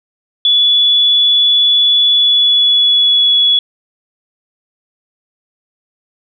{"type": "tone with pitch glide", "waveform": "sine", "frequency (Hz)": [3426, 3385], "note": ["A7", "G#7"], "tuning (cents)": [-47, 32], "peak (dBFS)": -7, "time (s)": [0.45, 3.59], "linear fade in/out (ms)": 2, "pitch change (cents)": -21, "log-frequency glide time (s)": [2.12, 3.34], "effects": []}